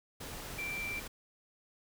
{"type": "tone in noise", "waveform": "sine", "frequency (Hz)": 2349, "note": "D7", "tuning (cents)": 0, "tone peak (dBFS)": -36, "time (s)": [0.58, 1], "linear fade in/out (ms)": 10, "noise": "pink", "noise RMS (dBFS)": -44, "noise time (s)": [0.2, 1.08], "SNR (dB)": 5, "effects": []}